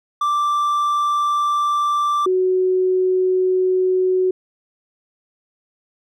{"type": "tone pair in turn", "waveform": ["triangle", "sine"], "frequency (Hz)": [1174.7, 370.8], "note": ["D6", "F#4"], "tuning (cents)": [0, 4], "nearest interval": "octave + minor sixth", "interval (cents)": 1996, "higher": "first", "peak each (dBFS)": -14, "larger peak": "neither", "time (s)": [[0.21, 2.26], [2.26, 4.31]], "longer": "neither", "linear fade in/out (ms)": 5, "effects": []}